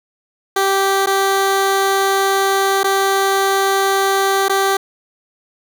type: tone with dropouts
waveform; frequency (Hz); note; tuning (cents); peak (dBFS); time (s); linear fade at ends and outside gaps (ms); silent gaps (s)
15% pulse; 390.2; G4; -8; -7; 0.56-4.77; 5; 1.061-1.07 / 2.833-2.842 / 4.484-4.495
effects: none